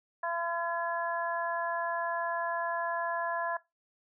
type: harmonic tone with a mistuned harmonic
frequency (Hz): 338.8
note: E4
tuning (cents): +48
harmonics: 2 / 3 / 4 / 5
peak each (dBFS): -35 / -34 / -43 / -36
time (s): 0.23-3.57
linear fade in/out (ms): 5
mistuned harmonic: 4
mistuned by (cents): +16
effects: noise-tail reverb RT60 0.2 s tail -19 dB re dry